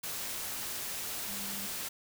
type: tone in noise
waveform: sine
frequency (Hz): 199.2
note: G3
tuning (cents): +28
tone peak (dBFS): -45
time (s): 1.28-1.67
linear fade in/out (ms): 10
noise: white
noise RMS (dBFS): -38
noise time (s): 0.03-1.89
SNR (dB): -10
effects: none